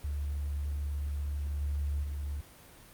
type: tone with level steps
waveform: sine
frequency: 72.1 Hz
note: D2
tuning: 31 cents flat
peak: -31 / -29 / -33 dBFS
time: 0.04-2.41 s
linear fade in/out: 5 ms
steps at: 1.61 / 2.03 s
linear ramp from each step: 5 ms
effects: pink hiss -54 dBFS RMS until 2.93 s + Opus 32 kbps